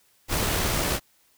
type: noise with amplitude modulation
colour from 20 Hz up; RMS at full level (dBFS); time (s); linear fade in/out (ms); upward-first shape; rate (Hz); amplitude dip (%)
pink; -24; 0.28-1; 50; sine; 68.9; 25
effects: white hiss -63 dBFS RMS until 1.37 s